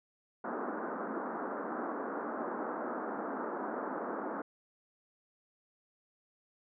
pink band-pass noise, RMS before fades -38 dBFS, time 0.44-4.42 s, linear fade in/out 5 ms, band 220 to 1500 Hz, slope 48 dB/octave, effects none

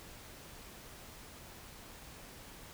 silence, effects pink hiss -52 dBFS RMS until 2.73 s

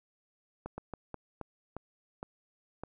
slowing click train, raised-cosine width 1 ms, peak -25 dBFS, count 8, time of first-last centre 0.66-2.836 s, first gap 120 ms, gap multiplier 1.31, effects none

